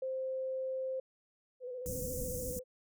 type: tone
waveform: sine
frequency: 523.3 Hz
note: C5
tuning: in tune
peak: -34 dBFS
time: 0.02-1 s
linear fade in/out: 5 ms
type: tone with vibrato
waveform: sine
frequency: 501 Hz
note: B4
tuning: 25 cents sharp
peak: -39 dBFS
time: 1.6-2.64 s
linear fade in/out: 50 ms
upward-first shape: square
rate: 14 Hz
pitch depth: 38 cents each way
type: band-stop noise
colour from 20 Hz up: pink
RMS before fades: -40 dBFS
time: 1.86-2.59 s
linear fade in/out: 0 ms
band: 290 to 6100 Hz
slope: 48 dB/octave
effects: none